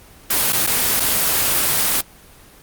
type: noise with dropouts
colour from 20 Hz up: white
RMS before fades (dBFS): -17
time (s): 0.3-2.01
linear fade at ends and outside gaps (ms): 5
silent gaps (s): 0.524-0.528 / 0.666-0.672 / 0.998-1.002
effects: pink hiss -45 dBFS RMS until 2.62 s + Opus 24 kbps